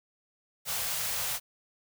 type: band-stop noise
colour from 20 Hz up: white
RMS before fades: -32 dBFS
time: 0.65-1.4 s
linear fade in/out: 50 ms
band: 190 to 470 Hz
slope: 48 dB/octave
effects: none